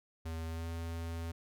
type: tone with pitch glide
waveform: square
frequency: 81.4 to 83.16 Hz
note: E2 to E2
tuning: -21 to +16 cents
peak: -38 dBFS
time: 0.25-1.32 s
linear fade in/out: 10 ms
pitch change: +37 cents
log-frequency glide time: 0.45-0.69 s
effects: none